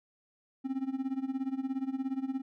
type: tone with tremolo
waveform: triangle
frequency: 265.8 Hz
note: C4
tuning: 27 cents sharp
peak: -26 dBFS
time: 0.64-2.42 s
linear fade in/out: 20 ms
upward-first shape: sine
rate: 17 Hz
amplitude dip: 85%
effects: none